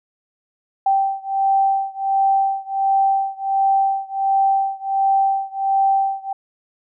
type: beating tone pair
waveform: sine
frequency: 780 / 781.4 Hz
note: G5 / G5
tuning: -9 / -6 cents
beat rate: 1.4 Hz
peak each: -18 / -19 dBFS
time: 0.86-6.33 s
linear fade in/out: 5 ms
effects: none